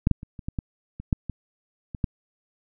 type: clicks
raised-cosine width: 5 ms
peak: -6 / -6 / -25 / -25 / -17 / -15 / -23 / -8 / -18 / -21 / -10 dBFS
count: 11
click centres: 0.071 / 0.113 / 0.231 / 0.392 / 0.485 / 0.588 / 1 / 1.128 / 1.297 / 1.948 / 2.042 s
effects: none